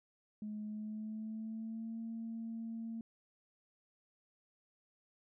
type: tone with pitch glide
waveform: sine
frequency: 211.8 to 227 Hz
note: G#3 to A#3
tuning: +34 to -46 cents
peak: -39 dBFS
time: 0.42-3.01 s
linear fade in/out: 2 ms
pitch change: +120 cents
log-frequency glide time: 0.64-1.99 s
effects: tanh soft clip ceiling -35 dBFS